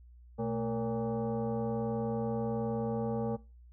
sine tone with frequency modulation, 121.4 Hz, B2, 29 cents flat, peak -30 dBFS, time 0.38-3.37 s, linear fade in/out 20 ms, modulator 344 Hz, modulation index 1.7, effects noise-tail reverb RT60 0.3 s tail -22 dB re dry + added 60 Hz sine -52 dBFS peak until 3.72 s

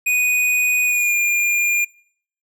square tone with pitch glide, 2480 to 2409 Hz, D#7 to D7, -6 to +43 cents, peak -16 dBFS, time 0.06-1.85 s, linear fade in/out 10 ms, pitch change -51 cents, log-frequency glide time 0.86-1.16 s, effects noise-tail reverb RT60 0.6 s tail -25 dB re dry

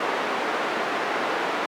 pink band-pass noise, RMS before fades -26 dBFS, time 0-1.66 s, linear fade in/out 5 ms, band 380 to 2000 Hz, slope 12 dB/octave, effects high-pass 200 Hz 12 dB/octave

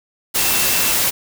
sine tone in noise, 2678 Hz, E7, 27 cents sharp, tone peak -26 dBFS, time 0.37-0.93 s, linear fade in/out 20 ms, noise white, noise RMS -17 dBFS, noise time 0.34-1.11 s, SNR -12 dB, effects none

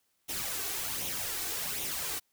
white noise with flanger, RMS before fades -35 dBFS, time 0.28-2.2 s, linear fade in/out 20 ms, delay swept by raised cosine 0.31 to 2.71 ms, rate 1.3 Hz, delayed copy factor +0.55, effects white hiss -75 dBFS RMS until 2.32 s

